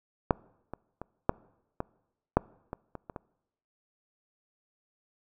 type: clicks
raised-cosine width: 1 ms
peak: -7 / -23 / -24 / -8 / -17 / -6 / -21 / -25 / -26 / -23 dBFS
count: 10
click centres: 0.308 / 0.736 / 1.016 / 1.294 / 1.804 / 2.37 / 2.731 / 2.953 / 3.098 / 3.162 s
effects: noise-tail reverb RT60 0.9 s tail -24 dB re dry